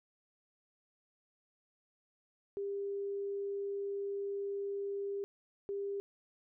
sine tone bursts at uneven times, 399.5 Hz, G4, 33 cents sharp, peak -35 dBFS, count 2, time 2.57-5.24 / 5.69-6 s, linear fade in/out 0 ms, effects none

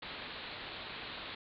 white low-pass noise, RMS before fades -45 dBFS, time 0.02-1.35 s, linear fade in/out 5 ms, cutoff 4300 Hz, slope 96 dB/octave, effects none

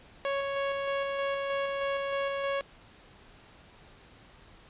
sawtooth tone with tremolo, 554.4 Hz, C#5, in tune, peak -24 dBFS, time 0.25-2.61 s, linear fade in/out 0 ms, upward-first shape square, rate 3.2 Hz, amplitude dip 25%, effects pink hiss -55 dBFS RMS until 4.69 s + resampled to 8000 Hz

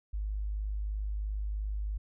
sine tone, 51.5 Hz, G#1, 14 cents flat, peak -31 dBFS, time 0.13-1.98 s, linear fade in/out 10 ms, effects none

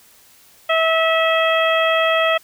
harmonic tone, 649 Hz, E5, 27 cents flat, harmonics 1 / 2 / 3 / 4 / 5, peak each -17 / -20 / -22 / -23 / -24 dBFS, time 0.69-2.38 s, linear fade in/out 10 ms, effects white hiss -50 dBFS RMS until 2.43 s

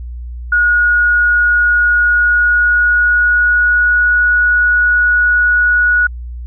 sine tone with pitch glide, 1447 to 1461.3 Hz, F#6 to F#6, -39 to -22 cents, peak -8 dBFS, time 0.52-6.07 s, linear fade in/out 5 ms, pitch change +17 cents, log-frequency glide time 2.02-4.18 s, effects added 60 Hz sine -23 dBFS peak until 6.46 s

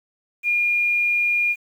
sine tone, 2420 Hz, D#7, 49 cents flat, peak -17 dBFS, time 0.43-1.56 s, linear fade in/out 50 ms, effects 8-bit

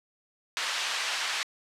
white band-pass noise, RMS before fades -31 dBFS, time 0.57-1.43 s, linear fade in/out 0 ms, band 1000 to 4000 Hz, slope 12 dB/octave, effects low-pass 10000 Hz 12 dB/octave

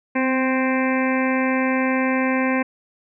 harmonic tone with a mistuned harmonic, 261.6 Hz, C4, in tune, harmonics 1 / 2 / 3 / 4 / 6 / 7 / 8 / 9 / 10, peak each -20 / -25 / -30 / -28 / -30 / -30 / -30 / -31 / -35 dBFS, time 0.15-2.63 s, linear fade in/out 10 ms, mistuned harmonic 1, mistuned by -19 cents, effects none

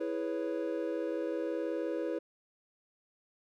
triangle chord, C# minor seventh, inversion first, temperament equal, 329.6 / 415.3 / 493.9 / 554.4 Hz, E4 / G#4 / B4 / C#5, 0 / 0 / 0 / 0 cents, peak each -34 / -38 / -35 / -37 dBFS, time 0-2.19 s, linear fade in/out 10 ms, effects none

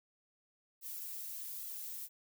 violet noise with flanger, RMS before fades -44 dBFS, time 0.81-2.09 s, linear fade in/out 50 ms, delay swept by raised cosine 1.5 to 3.7 ms, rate 1.2 Hz, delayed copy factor +0.7, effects none

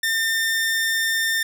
sawtooth tone, 1805 Hz, A6, 44 cents sharp, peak -16 dBFS, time 0.03-1.43 s, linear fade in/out 5 ms, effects none

